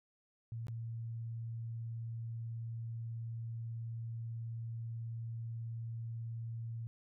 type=tone with dropouts; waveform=sine; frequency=114.8 Hz; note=A#2; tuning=26 cents flat; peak=-39 dBFS; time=0.52-6.87 s; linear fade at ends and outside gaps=0 ms; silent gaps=0.669-0.683 s; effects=none